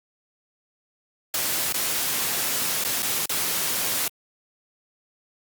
white noise with dropouts, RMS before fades -25 dBFS, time 1.34-4.08 s, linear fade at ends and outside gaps 2 ms, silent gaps 1.725-1.742 / 2.839-2.848 / 3.022-3.028 / 3.258-3.294 s, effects high-pass 100 Hz 12 dB/octave + Opus 48 kbps

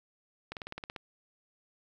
slowing click train, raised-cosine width 0.3 ms, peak -23 dBFS, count 9, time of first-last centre 0.52-0.962 s, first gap 48 ms, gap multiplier 1.04, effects 10-bit

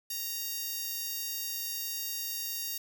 10% pulse tone with high-pass filter, 932.3 Hz, A#5, in tune, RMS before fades -36 dBFS, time 0.1-2.78 s, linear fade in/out 5 ms, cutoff 8000 Hz, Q 0.61, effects none

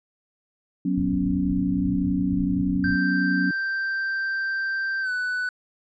sine chord, F# suspended fourth, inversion none, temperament just, 185 / 246.7 / 277.5 Hz, F#3 / B3 / C#4, 0 / -2 / +2 cents, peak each -24 / -29 / -24 dBFS, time 0.85-3.51 s, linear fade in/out 5 ms
white low-pass noise, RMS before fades -33 dBFS, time 0.97-2.96 s, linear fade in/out 5 ms, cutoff 130 Hz, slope 96 dB/octave
triangle tone with pitch glide, 1568 to 1491.2 Hz, G6 to F#6, 0 to +13 cents, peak -22 dBFS, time 2.84-5.49 s, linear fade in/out 2 ms, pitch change -87 cents, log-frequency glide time 5.01-5.11 s
effects resampled to 16000 Hz

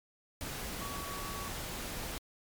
sine tone in noise, 1130 Hz, C#6, 33 cents sharp, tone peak -43 dBFS, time 0.81-1.48 s, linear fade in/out 0 ms, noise pink, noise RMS -40 dBFS, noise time 0.41-2.18 s, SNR -6 dB, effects MP3 96 kbps

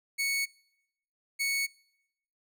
sawtooth tone pair in turn, 2217 / 2217 Hz, C#7 / C#7, 0 / 0 cents, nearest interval unison, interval 0 cents, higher neither, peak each -24 dBFS, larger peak neither, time 0.18-0.46 / 1.39-1.67 s, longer neither, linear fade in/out 20 ms, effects noise-tail reverb RT60 0.9 s tail -26 dB re dry

